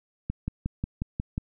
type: click train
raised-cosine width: 5 ms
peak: -16 dBFS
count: 7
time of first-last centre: 0.3-1.379 s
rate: 5.56 Hz
effects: none